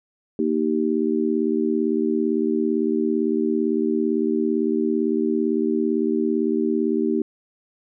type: chord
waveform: sine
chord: Eb major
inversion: second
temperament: just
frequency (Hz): 233.3 / 311.1 / 388.9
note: Bb3 / Eb4 / G4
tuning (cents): +2 / 0 / -14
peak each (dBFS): -23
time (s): 0.39-7.22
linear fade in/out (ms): 2
effects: none